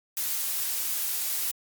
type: noise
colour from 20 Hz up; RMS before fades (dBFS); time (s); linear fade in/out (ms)
blue; -29; 0.17-1.51; 0
effects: Opus 48 kbps